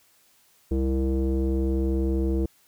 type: tone with low-pass filter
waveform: square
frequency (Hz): 66.2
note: C2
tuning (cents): +21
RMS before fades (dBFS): -24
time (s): 0.71-2.46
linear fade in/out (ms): 5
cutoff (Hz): 390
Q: 8.4
effects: white hiss -61 dBFS RMS until 2.67 s